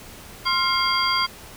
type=tone cluster; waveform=sine; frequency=1053 / 1389 / 2130 / 3256 / 4741 Hz; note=C6 / F6 / C7 / G#7 / D8; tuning=+11 / -10 / +30 / -35 / +16 cents; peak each=-23 / -27 / -27 / -27 / -24 dBFS; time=0.45-1.27 s; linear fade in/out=20 ms; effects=pink hiss -42 dBFS RMS until 1.56 s